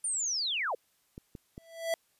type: linear sweep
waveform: sine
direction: down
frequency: 9280 to 410 Hz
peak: -29 dBFS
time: 0.04-0.75 s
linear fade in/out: 5 ms
type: clicks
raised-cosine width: 3 ms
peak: -30 dBFS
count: 3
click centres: 1.179 / 1.352 / 1.579 s
type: tone with exponential growth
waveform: square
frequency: 661 Hz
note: E5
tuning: 5 cents sharp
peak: -26 dBFS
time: 1.57-1.94 s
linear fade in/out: 1 ms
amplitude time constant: 80 ms
effects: white hiss -71 dBFS RMS until 2.19 s + resampled to 32000 Hz